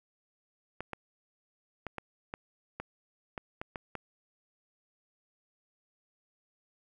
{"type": "clicks", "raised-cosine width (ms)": 0.5, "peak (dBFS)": -22, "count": 10, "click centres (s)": [0.806, 0.933, 1.867, 1.983, 2.339, 2.8, 3.378, 3.615, 3.758, 3.953], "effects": ["10-bit"]}